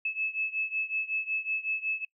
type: beating tone pair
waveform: sine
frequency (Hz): 2600 / 2605.4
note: E7 / E7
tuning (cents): -24 / -21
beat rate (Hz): 5.4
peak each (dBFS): -31 / -33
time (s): 0.05-2.05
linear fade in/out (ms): 5
effects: noise-tail reverb RT60 0.1 s tail -23 dB re dry